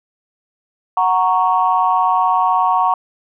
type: chord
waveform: sine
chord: F# major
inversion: none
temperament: equal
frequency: 740 / 932.3 / 1108.7 Hz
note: F#5 / A#5 / C#6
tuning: 0 / 0 / 0 cents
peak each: -16 dBFS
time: 0.97-2.94 s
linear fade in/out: 2 ms
effects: tanh soft clip ceiling -2 dBFS